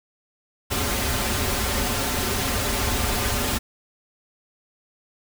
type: noise with comb filter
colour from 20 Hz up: pink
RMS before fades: -24 dBFS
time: 0.7-3.59 s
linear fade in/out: 20 ms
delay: 6.2 ms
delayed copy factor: -0.8
effects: none